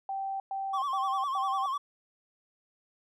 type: tone bursts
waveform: sine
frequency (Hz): 779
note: G5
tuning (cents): -11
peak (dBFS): -31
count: 4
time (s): 0.09-1.66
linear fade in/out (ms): 2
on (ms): 310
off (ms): 110
type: tone with vibrato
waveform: triangle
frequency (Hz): 1100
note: C#6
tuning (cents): -14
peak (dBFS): -27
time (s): 0.73-1.78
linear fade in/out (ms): 10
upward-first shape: sine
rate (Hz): 10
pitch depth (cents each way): 91
effects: none